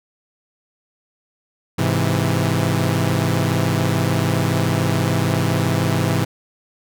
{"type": "chord", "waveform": "sawtooth", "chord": "Ab augmented", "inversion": "none", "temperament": "equal", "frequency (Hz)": [103.83, 130.81, 164.81], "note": ["Ab2", "C3", "E3"], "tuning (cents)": [0, 0, 0], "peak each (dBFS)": -17, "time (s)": [1.78, 6.25], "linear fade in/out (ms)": 10, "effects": []}